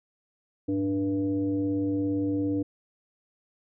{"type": "tone with frequency modulation", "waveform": "sine", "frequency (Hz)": 293.7, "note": "D4", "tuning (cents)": 0, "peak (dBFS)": -24, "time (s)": [0.68, 2.63], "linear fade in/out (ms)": 10, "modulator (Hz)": 190, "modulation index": 0.67, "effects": []}